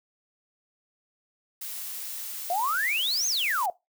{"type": "noise", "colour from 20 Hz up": "blue", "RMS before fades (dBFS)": -36, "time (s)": [1.61, 3.66], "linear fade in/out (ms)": 5}
{"type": "exponential two-way sweep", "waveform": "sine", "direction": "up then down", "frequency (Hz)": [668, 6600, 668], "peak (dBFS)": -24, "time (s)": [2.5, 3.7], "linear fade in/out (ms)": 2, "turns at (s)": 3.27}
{"effects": ["noise-tail reverb RT60 0.2 s tail -20 dB re dry"]}